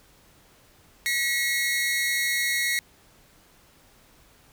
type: tone pair together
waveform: sawtooth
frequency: 1922.9 / 2174 Hz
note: B6 / C#7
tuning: -47 / -34 cents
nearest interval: major second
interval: 213 cents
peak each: -22 / -23 dBFS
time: 1.06-2.79 s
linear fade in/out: 0 ms
effects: pink hiss -57 dBFS RMS until 4.52 s